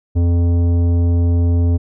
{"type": "tone with tanh clipping", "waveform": "triangle", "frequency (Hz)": 86, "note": "F2", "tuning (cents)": -26, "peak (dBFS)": -13, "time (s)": [0.15, 1.78], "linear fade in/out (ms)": 20, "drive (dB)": 16, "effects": []}